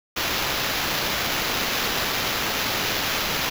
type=noise with sample-and-hold; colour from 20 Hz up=white; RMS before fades=-25 dBFS; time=0.16-3.5 s; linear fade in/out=10 ms; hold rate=8820 Hz; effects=none